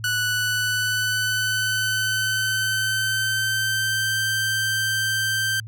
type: tone with pitch glide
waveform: sawtooth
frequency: 1480 to 1561.7 Hz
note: F#6 to G6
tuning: 0 to -7 cents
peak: -17 dBFS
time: 0.04-5.6 s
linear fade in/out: 2 ms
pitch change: +93 cents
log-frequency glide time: 0.17-4.19 s
effects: added 110 Hz sine -33 dBFS peak until 5.67 s + MP3 96 kbps